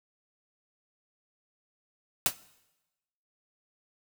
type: noise with exponential decay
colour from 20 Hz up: white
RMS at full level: -20 dBFS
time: 2.26-2.35 s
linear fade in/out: 1 ms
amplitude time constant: 19 ms
effects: noise-tail reverb RT60 1.0 s tail -20 dB re dry